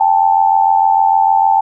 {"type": "tone pair together", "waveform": "sine", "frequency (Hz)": [792.4, 879], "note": ["G5", "A5"], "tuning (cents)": [18, -2], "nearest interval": "major second", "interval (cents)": 180, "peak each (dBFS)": -11, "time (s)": [0, 1.61], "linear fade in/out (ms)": 10, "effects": []}